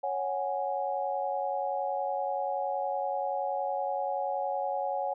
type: chord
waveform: sine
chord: C# suspended fourth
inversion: none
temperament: equal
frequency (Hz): 554.4 / 740 / 830.6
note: C#5 / F#5 / G#5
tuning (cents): 0 / 0 / 0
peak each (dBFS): -33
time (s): 0.03-5.14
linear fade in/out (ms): 10
effects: none